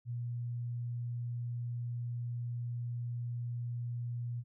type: tone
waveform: sine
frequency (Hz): 120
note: B2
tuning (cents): -49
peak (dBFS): -35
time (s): 0.05-4.44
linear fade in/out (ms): 50
effects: none